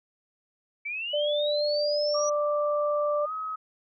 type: linear sweep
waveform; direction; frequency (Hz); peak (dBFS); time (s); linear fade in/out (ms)
sine; up; 2269 to 5880; -30; 0.85-2.3; 10
type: tone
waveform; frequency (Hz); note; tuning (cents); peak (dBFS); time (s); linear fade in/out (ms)
sine; 591; D5; +11; -24; 1.13-3.26; 10
type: tone with pitch glide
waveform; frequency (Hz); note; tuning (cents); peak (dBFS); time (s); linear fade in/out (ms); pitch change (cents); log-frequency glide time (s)
sine; 1174.7 to 1273.6; D6 to D#6; 0 to +40; -30; 2.14-3.56; 10; +140; 3.21-3.32
effects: none